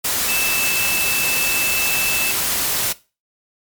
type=tone in noise; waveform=sine; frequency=2637 Hz; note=E7; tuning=in tune; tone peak=-21 dBFS; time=0.28-2.32 s; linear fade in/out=10 ms; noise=white; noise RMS=-20 dBFS; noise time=0.04-2.93 s; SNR=-4 dB; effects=noise-tail reverb RT60 0.3 s tail -19 dB re dry + MP3 96 kbps

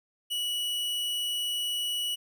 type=tone; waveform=45% pulse; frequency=2936 Hz; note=F#7; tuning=14 cents flat; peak=-28 dBFS; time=0.3-2.16 s; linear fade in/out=20 ms; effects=none

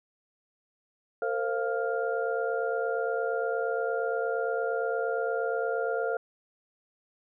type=tone cluster; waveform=sine; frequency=455.4 / 524 / 693 / 1402 Hz; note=A#4 / C5 / F5 / F6; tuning=-40 / +2 / -14 / +6 cents; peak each=-30 / -32 / -33 / -35 dBFS; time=1.22-6.17 s; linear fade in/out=2 ms; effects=none

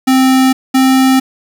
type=tone pair in turn; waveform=square; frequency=261.6 / 262.8 Hz; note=C4 / C4; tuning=0 / +8 cents; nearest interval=unison; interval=8 cents; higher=second; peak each=-7 dBFS; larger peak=neither; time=0.07-0.53 / 0.74-1.2 s; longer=neither; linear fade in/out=10 ms; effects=7-bit

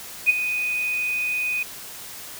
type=tone with ADSR envelope; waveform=sine; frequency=2489 Hz; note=D#7; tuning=in tune; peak=-10 dBFS; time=0.26-1.63 s; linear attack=35 ms; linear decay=18 ms; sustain=-12 dB; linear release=4 ms; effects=white hiss -38 dBFS RMS until 2.39 s

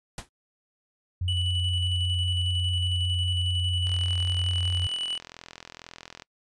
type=noise with exponential decay; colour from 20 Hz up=pink; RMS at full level=-32 dBFS; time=0.18-0.29 s; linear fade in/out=2 ms; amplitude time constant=23 ms
type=tone; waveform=sine; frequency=89.5 Hz; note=F2; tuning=43 cents sharp; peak=-25 dBFS; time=1.21-4.87 s; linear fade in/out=5 ms
type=tone with tremolo; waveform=triangle; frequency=2960 Hz; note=F#7; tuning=in tune; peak=-25 dBFS; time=1.28-5.18 s; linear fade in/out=2 ms; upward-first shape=square; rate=11 Hz; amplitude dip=30%
type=click train; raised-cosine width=0.2 ms; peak=-23 dBFS; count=100; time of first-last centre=3.87-6.222 s; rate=42.1 Hz
effects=noise-tail reverb RT60 0.1 s tail -26 dB re dry + resampled to 24000 Hz

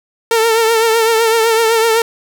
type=tone with vibrato; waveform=sawtooth; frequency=452.1 Hz; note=A4; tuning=47 cents sharp; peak=-6 dBFS; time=0.31-2.02 s; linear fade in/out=2 ms; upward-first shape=triangle; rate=7.9 Hz; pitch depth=58 cents each way; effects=none

